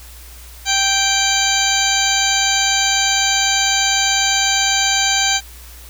harmonic tone, 784 Hz, G5, in tune, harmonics 1 / 2 / 3 / 4 / 5 / 6 / 8 / 9, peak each -22 / -22 / -22 / -22 / -22 / -22 / -22 / -22 dBFS, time 0.65-5.41 s, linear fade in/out 50 ms, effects added 60 Hz sine -37 dBFS peak until 5.89 s + white hiss -41 dBFS RMS until 5.89 s

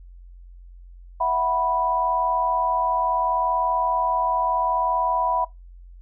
sine chord, E suspended second, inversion none, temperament equal with one note detuned, 659.3 / 740 / 984.9 Hz, E5 / F#5 / B5, 0 / 0 / -5 cents, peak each -26 / -26 / -21 dBFS, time 1.2-5.45 s, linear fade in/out 10 ms, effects noise-tail reverb RT60 0.2 s tail -22 dB re dry + added 44 Hz sine -41 dBFS peak until 6.01 s

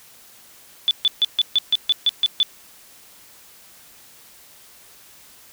sine tone bursts, 3477 Hz, A7, 21 cents flat, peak -13 dBFS, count 10, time 0.88-2.43 s, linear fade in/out 0 ms, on 29 ms, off 140 ms, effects white hiss -48 dBFS RMS until 5.52 s

